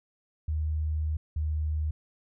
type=tone pair in turn; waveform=sine; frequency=77.3 / 76.88 Hz; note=D#2 / D#2; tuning=-11 / -20 cents; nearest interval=unison; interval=9 cents; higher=first; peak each=-26 dBFS; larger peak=neither; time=0.48-1.17 / 1.36-1.91 s; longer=first; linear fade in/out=5 ms; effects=none